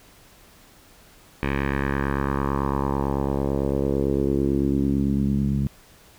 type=tone with low-pass filter sweep; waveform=10% pulse; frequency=69 Hz; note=C#2; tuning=7 cents flat; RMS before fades=-23 dBFS; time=1.43-5.67 s; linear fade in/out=0 ms; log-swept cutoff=2300 to 170 Hz; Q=2.6; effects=pink hiss -52 dBFS RMS until 6.18 s